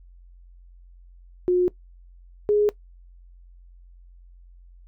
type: tone pair in turn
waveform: sine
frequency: 359.9 / 416.5 Hz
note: F#4 / G#4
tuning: -48 / +5 cents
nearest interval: minor third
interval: 253 cents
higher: second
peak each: -16 dBFS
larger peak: neither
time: 1.48-1.68 / 2.49-2.69 s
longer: neither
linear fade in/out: 0 ms
effects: noise-tail reverb RT60 0.1 s tail -19 dB re dry + added 44 Hz sine -46 dBFS peak until 4.87 s